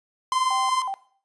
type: tone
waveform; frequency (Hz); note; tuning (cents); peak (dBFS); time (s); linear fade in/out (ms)
45% pulse; 1038; C6; -14; -22; 0.32-0.82; 2
type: tone with vibrato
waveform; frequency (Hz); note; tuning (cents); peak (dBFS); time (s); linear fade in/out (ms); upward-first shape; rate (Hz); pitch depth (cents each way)
sine; 892; A5; +23; -26; 0.32-0.94; 0; square; 2.7; 230
effects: noise-tail reverb RT60 0.5 s tail -18 dB re dry + resampled to 24000 Hz